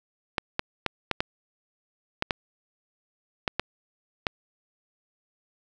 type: clicks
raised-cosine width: 0.3 ms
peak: -8 dBFS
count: 10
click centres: 0.382 / 0.594 / 0.863 / 1.113 / 1.205 / 2.224 / 2.308 / 3.478 / 3.596 / 4.268 s
effects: none